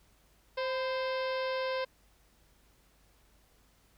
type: harmonic tone with a mistuned harmonic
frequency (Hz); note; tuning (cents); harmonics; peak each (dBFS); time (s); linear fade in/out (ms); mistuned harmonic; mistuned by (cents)
523.3; C5; 0; 1 / 2 / 3 / 4 / 5 / 6 / 7 / 8 / 9 / 10; -32 / -38 / -42 / -44 / -46 / -48 / -49 / -50 / -51 / -52; 0.57-1.85; 10; 2; -54
effects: added 50 Hz sine -67 dBFS peak until 3.97 s + pink hiss -67 dBFS RMS until 3.97 s